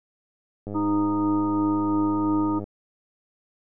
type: click train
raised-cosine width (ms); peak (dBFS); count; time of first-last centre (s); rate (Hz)
2; -21; 202; 0.67-2.641; 102
type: harmonic tone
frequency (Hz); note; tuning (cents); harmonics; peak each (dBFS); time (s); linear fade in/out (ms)
308.9; D#4; -12; 1 / 3 / 4; -21 / -31 / -33; 0.74-2.6; 20
effects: none